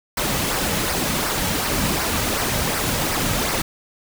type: noise with flanger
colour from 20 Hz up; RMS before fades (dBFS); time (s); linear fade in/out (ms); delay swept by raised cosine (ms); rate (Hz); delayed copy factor
pink; -22; 0.17-3.62; 5; 0.28 to 2.88; 2.7; -0.5
effects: none